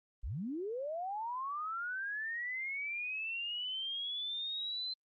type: linear sweep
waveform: sine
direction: up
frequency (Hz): 34.65 to 4100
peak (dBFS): -36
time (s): 0.23-4.94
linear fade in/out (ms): 10
effects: Opus 24 kbps